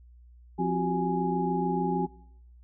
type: tone cluster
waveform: sine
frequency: 175.7 / 263.4 / 352.7 / 379.4 / 832 Hz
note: F3 / C4 / F4 / F#4 / G#5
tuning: +11 / +12 / +17 / +43 / +3 cents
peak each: -29 / -32 / -35 / -31 / -30 dBFS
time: 0.58-2.07 s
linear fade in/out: 20 ms
effects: noise-tail reverb RT60 0.8 s tail -23 dB re dry + added 60 Hz sine -50 dBFS peak until 2.63 s